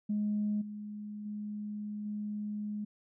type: tone with level steps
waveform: sine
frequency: 209.1 Hz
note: G#3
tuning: 12 cents sharp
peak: -28 / -39 / -36 / -34 dBFS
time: 0.09-2.85 s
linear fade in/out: 10 ms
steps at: 0.61 / 1.25 / 2.05 s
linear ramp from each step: 10 ms
effects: tanh soft clip ceiling -24 dBFS